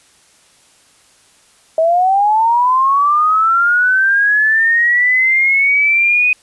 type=linear sweep; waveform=sine; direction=up; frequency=633 to 2503 Hz; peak=-9 dBFS; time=1.78-6.33 s; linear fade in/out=2 ms; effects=white hiss -50 dBFS RMS until 6.42 s + resampled to 24000 Hz